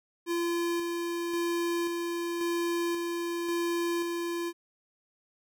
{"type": "tone with tremolo", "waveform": "square", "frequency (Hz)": 342.2, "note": "F4", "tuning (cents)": -35, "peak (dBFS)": -28, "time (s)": [0.26, 4.53], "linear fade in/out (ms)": 50, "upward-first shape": "square", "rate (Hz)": 0.93, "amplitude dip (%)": 30, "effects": []}